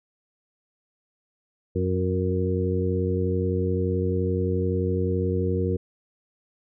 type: harmonic tone with a mistuned harmonic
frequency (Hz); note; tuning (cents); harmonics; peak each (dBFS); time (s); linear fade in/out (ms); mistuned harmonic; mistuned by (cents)
91.6; F#2; -17; 1 / 2 / 3 / 4 / 5; -25 / -29 / -32 / -29 / -28; 1.75-5.77; 10; 5; +23
effects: none